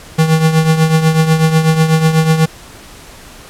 square tone with tremolo, 159.5 Hz, D#3, 43 cents sharp, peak -6 dBFS, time 0.18-2.46 s, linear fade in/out 10 ms, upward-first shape triangle, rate 8.1 Hz, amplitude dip 70%, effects pink hiss -36 dBFS RMS until 3.49 s + low-pass 12000 Hz 12 dB/octave

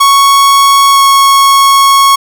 45% pulse tone with pitch glide, 1108.7 to 1101.7 Hz, C#6 to C#6, 0 to -11 cents, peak -3 dBFS, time 0-2.16 s, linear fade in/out 10 ms, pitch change -11 cents, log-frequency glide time 0.91-1 s, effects none

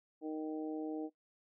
harmonic tone, 155.56 Hz, D#3, in tune, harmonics 2 / 3 / 4 / 5, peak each -38 / -43 / -50 / -50 dBFS, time 0.21-1.1 s, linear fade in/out 50 ms, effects noise-tail reverb RT60 0.1 s tail -17 dB re dry

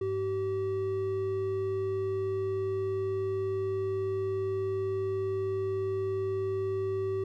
triangle tone pair together, 101.4 / 383.6 Hz, G#2 / G4, -41 / -37 cents, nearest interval octave + major seventh, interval 2304 cents, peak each -35 / -27 dBFS, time 0.01-7.24 s, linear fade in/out 5 ms, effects none

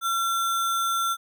sine tone with sample-and-hold, 1360 Hz, F6, 46 cents flat, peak -22 dBFS, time 0.01-1.17 s, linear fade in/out 50 ms, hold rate 4900 Hz, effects none

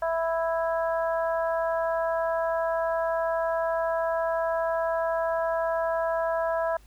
harmonic tone, 329.6 Hz, E4, in tune, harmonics 2 / 3 / 4 / 5, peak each -25 / -31 / -36 / -36 dBFS, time 0.02-6.77 s, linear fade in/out 5 ms, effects added 50 Hz sine -51 dBFS peak until 6.86 s + pink hiss -60 dBFS RMS until 6.86 s

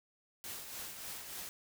white noise with tremolo, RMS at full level -43 dBFS, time 0.44-1.49 s, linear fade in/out 0 ms, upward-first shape triangle, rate 3.4 Hz, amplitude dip 50%, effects none

